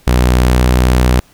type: tone with pitch glide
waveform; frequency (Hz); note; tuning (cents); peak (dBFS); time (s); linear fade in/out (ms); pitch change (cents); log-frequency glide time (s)
sawtooth; 61.74 to 62.21; B1 to B1; 0 to +13; -4; 0.07-1.2; 0; +13; 0.41-0.67
effects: pink hiss -48 dBFS RMS until 1.33 s